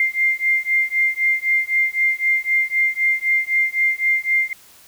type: beating tone pair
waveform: sine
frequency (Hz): 2100 / 2103.9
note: C7 / C7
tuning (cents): +6 / +9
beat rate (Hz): 3.9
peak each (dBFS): -19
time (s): 0-4.53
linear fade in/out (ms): 2
effects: white hiss -48 dBFS RMS until 4.87 s